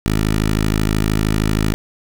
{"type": "tone with notch filter", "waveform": "10% pulse", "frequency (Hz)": 53, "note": "G#1", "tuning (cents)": 36, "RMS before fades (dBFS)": -17, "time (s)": [0.06, 1.74], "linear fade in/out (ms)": 0, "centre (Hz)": 760, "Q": 1.9, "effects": []}